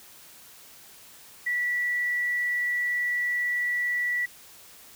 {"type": "tone", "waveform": "sine", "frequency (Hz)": 1953, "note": "B6", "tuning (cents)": -20, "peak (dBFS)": -24, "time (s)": [1.46, 4.26], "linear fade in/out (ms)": 10, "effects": ["white hiss -50 dBFS RMS until 4.95 s"]}